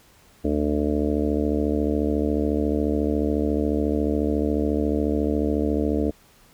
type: harmonic tone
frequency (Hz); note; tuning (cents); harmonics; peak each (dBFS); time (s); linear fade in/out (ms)
74.1; D2; +16; 1 / 3 / 4 / 5 / 6 / 7 / 8 / 9; -27 / -27 / -24 / -34 / -27 / -34 / -33 / -36; 0.44-6.11; 10
effects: pink hiss -55 dBFS RMS until 6.53 s